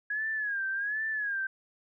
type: tone with vibrato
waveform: sine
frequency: 1661.2 Hz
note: G#6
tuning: in tune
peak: -29 dBFS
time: 0.1-1.47 s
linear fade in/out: 5 ms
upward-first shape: sine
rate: 1.3 Hz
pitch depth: 110 cents each way
effects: none

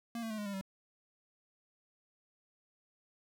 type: tone with pitch steps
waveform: square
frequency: 233.1 / 224.4 / 216 / 207.9 / 200.1 / 192.65 Hz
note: A#3 / A3 / A3 / G#3 / G3 / G3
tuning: 0 / +34 / -32 / +2 / +36 / -30 cents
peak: -38 dBFS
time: 0.15-0.612 s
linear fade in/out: 2 ms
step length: 77 ms
effects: none

